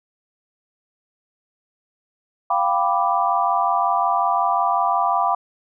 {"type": "chord", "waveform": "sine", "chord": "G dominant seventh", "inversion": "third", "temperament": "equal", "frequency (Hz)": [698.5, 784, 987.8, 1174.7], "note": ["F5", "G5", "B5", "D6"], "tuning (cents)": [0, 0, 0, 0], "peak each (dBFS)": -22, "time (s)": [2.5, 5.35], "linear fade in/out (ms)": 5, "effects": []}